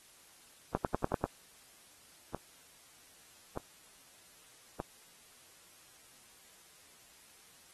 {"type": "two click trains", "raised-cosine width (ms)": 1, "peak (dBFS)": [-23, -15], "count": [4, 6], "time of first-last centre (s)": [[1.12, 4.801], [0.75, 1.24]], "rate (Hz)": [0.815, 10.2], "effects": ["white hiss -60 dBFS RMS until 7.73 s", "AAC 32 kbps"]}